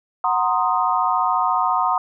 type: chord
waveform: sine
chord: C half-diminished seventh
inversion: second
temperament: equal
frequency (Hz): 740 / 932.3 / 1046.5 / 1244.5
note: Gb5 / Bb5 / C6 / Eb6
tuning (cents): 0 / 0 / 0 / 0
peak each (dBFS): -22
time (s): 0.24-1.98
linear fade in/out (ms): 2
effects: none